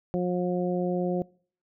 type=harmonic tone; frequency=179.1 Hz; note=F3; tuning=44 cents sharp; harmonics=1 / 2 / 3 / 4; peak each=-27 / -29 / -31 / -37 dBFS; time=0.14-1.22 s; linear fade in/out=0 ms; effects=noise-tail reverb RT60 0.5 s tail -25 dB re dry